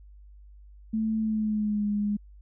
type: tone with pitch glide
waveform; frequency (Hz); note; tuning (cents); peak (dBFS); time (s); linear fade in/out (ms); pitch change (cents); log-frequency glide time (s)
sine; 220 to 206.5; A3 to G#3; 0 to -10; -24; 0.93-2.17; 10; -110; 1.19-1.87
effects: added 50 Hz sine -47 dBFS peak until 2.41 s